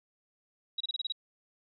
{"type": "tone bursts", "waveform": "sine", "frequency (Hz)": 3856, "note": "B7", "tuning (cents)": -42, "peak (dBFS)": -30, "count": 7, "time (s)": [0.78, 1.123], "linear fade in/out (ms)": 5, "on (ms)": 25, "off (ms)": 28, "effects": []}